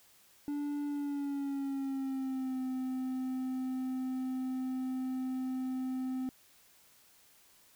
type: tone with pitch glide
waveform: triangle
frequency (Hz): 290 to 258.4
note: D4 to C4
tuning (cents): -22 to -21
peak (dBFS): -31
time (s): 0.48-6.29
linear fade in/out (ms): 0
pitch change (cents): -199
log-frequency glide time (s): 0.87-2.6
effects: white hiss -63 dBFS RMS until 7.75 s